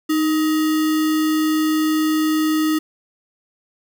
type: tone with sample-and-hold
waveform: sine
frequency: 311.1 Hz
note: D#4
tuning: in tune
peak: -15 dBFS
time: 0.09-2.79 s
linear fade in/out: 10 ms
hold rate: 1575 Hz
effects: none